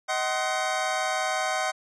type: chord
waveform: 25% pulse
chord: C diminished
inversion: first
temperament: just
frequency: 627.9 / 753.5 / 1046.5 Hz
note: Eb5 / Gb5 / C6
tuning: +16 / +31 / 0 cents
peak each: -26 / -24 / -29 dBFS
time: 0.08-1.72 s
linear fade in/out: 20 ms
effects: resampled to 22050 Hz